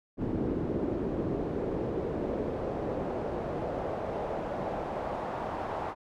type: noise with band-pass filter sweep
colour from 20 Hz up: brown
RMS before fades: -33 dBFS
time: 0.17-5.95 s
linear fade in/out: 50 ms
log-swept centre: 320 to 850 Hz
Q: 1.8
effects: none